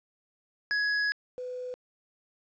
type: tone pair in turn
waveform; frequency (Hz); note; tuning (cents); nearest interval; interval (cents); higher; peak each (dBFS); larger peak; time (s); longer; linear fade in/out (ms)
square / sine; 1675 / 501; G#6 / B4; +14 / +25; octave + major sixth; 2089; first; -26 / -34; first; 0.71-1.12 / 1.38-1.74; first; 0
effects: resampled to 16000 Hz + 10-bit